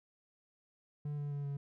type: tone with pitch steps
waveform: triangle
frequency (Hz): 146.83 / 144.89 / 142.98 / 141.09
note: D3 / D3 / D3 / C#3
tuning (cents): 0 / -23 / -46 / +31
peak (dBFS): -34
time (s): 1.05-1.57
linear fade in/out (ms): 5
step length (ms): 130
effects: none